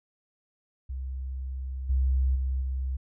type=tone with level steps; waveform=sine; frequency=65.41 Hz; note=C2; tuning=in tune; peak=-31 / -21 / -25 / -27 dBFS; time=0.89-2.97 s; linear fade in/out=10 ms; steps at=1.89 / 2.35 / 2.61 s; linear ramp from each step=10 ms; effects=none